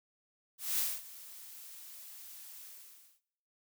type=noise with ADSR envelope; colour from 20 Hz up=blue; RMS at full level=-31 dBFS; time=0.58-3.21 s; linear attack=200 ms; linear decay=230 ms; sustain=-19 dB; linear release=580 ms; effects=noise-tail reverb RT60 0.9 s tail -23 dB re dry